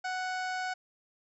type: harmonic tone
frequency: 741 Hz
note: F#5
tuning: 2 cents sharp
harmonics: 1 / 2 / 3 / 4 / 5 / 6 / 7 / 8 / 9 / 10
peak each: -34 / -36 / -44 / -51 / -54 / -48 / -49 / -56 / -56 / -56 dBFS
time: 0.04-0.74 s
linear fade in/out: 10 ms
effects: none